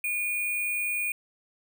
sine tone with sample-and-hold, 2445 Hz, D#7, 31 cents flat, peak -26 dBFS, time 0.04-1.12 s, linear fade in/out 2 ms, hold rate 11025 Hz, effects none

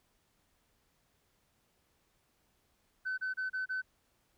sine tone bursts, 1518 Hz, F#6, 44 cents sharp, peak -31 dBFS, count 5, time 3.05-3.82 s, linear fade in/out 20 ms, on 130 ms, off 30 ms, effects tanh soft clip ceiling -30 dBFS + pink hiss -74 dBFS RMS until 4.37 s

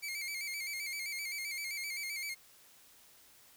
sawtooth tone with vibrato, 2217 Hz, C#7, in tune, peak -34 dBFS, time 0.02-2.35 s, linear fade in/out 20 ms, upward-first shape square, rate 7.7 Hz, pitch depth 64 cents each way, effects white hiss -61 dBFS RMS until 3.56 s

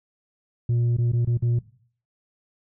sine tone with dropouts, 119 Hz, A#2, 36 cents sharp, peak -16 dBFS, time 0.69-1.59 s, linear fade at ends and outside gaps 5 ms, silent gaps 0.968-0.984 / 1.119-1.132 / 1.25-1.272 / 1.374-1.423 s, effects noise-tail reverb RT60 0.5 s tail -18 dB re dry + tanh soft clip ceiling -18 dBFS

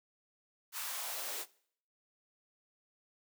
white noise with high-pass filter sweep, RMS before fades -40 dBFS, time 0.72-1.46 s, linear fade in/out 50 ms, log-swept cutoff 1200 to 380 Hz, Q 1.7, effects noise-tail reverb RT60 0.6 s tail -21 dB re dry

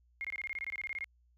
sine tone bursts, 2141 Hz, C7, 39 cents sharp, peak -35 dBFS, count 15, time 0.21-1.043 s, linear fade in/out 0 ms, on 35 ms, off 22 ms, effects added 60 Hz sine -65 dBFS peak until 1.37 s

